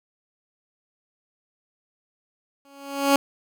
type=tone with exponential growth; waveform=15% pulse; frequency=278.4 Hz; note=C#4; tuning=8 cents sharp; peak=-7 dBFS; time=2.65-3.16 s; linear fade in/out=1 ms; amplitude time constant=110 ms; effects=none